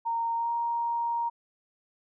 sine tone with pitch glide, 924 to 936.4 Hz, A#5 to A#5, -16 to +8 cents, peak -26 dBFS, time 0.05-1.3 s, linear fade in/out 20 ms, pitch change +24 cents, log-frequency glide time 0.35-0.5 s, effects none

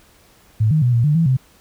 sine tone with pitch steps, 108.8 / 155.5 / 123.1 / 117.6 / 149.2 / 165.2 / 130.1 Hz, A2 / D#3 / B2 / A#2 / D3 / E3 / C3, -19 / -1 / -5 / +16 / +28 / +4 / -9 cents, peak -12 dBFS, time 0.6-1.37 s, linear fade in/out 10 ms, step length 110 ms, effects pink hiss -52 dBFS RMS until 1.6 s

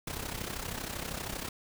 pink noise with amplitude modulation, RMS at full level -35 dBFS, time 0.07-1.49 s, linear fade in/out 5 ms, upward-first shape sine, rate 32.7 Hz, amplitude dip 70%, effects none

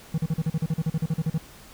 triangle tone bursts, 160 Hz, D#3, 49 cents sharp, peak -19 dBFS, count 16, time 0.14-1.38 s, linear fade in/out 5 ms, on 40 ms, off 40 ms, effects pink hiss -48 dBFS RMS until 1.73 s

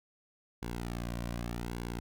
sawtooth tone with flanger, 58.9 Hz, A#1, 19 cents sharp, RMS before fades -38 dBFS, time 0.62-2 s, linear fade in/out 5 ms, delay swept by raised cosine 1.6 to 2.36 ms, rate 0.84 Hz, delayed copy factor -0.7, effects none

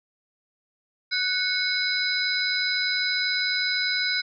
sine tone cluster, 1493 / 2192 / 4011 / 4994 Hz, F#6 / C#7 / B7 / D#8, +15 / -20 / +26 / +6 cents, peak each -28 dBFS, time 1.11-4.22 s, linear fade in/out 20 ms, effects none

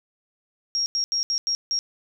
sine tone bursts at uneven times, 5588 Hz, F8, in tune, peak -21 dBFS, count 6, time 0.75-0.86 / 0.95-1.04 / 1.12-1.23 / 1.3-1.38 / 1.47-1.55 / 1.71-1.79 s, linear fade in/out 0 ms, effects none

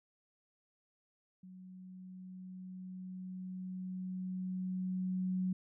sine tone with level ramp, 185 Hz, F#3, in tune, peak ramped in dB -50 to -31 dBFS, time 1.43-5.53 s, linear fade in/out 5 ms, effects none

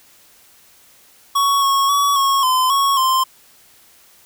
square tone with pitch steps, 1116 / 1099 / 1132 / 1096 / 1026 / 1105 / 1045 Hz, C#6 / C#6 / C#6 / C#6 / C6 / C#6 / C6, +11 / -15 / +36 / -20 / -34 / -6 / -2 cents, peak -14 dBFS, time 1.35-3.24 s, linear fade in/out 10 ms, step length 270 ms, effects white hiss -50 dBFS RMS until 4.25 s

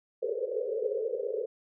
white band-pass noise, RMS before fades -32 dBFS, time 0.22-1.46 s, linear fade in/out 10 ms, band 410 to 530 Hz, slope 96 dB/octave, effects none

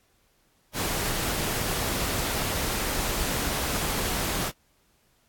pink noise, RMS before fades -28 dBFS, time 0.73-4.52 s, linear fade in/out 50 ms, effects pink hiss -66 dBFS RMS until 5.28 s + AAC 64 kbps

